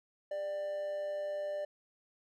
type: tone with amplitude modulation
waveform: triangle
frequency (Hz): 593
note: D5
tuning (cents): +17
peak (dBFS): -31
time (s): 0.31-1.65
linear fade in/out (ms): 5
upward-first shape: sine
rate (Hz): 187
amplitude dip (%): 35
effects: none